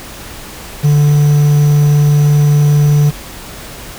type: tone with quantisation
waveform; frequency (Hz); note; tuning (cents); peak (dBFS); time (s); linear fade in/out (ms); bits
triangle; 146.83; D3; 0; -4; 0.83-3.11; 20; 5
effects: added 50 Hz sine -39 dBFS peak until 3.98 s + pink hiss -30 dBFS RMS until 3.98 s